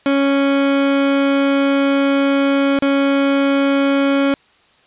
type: tone with dropouts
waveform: 30% pulse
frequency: 277.2 Hz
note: C#4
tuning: in tune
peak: -10 dBFS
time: 0.06-4.34 s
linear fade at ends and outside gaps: 1 ms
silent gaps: 2.789-2.823 s
effects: white hiss -53 dBFS RMS until 4.86 s + resampled to 8000 Hz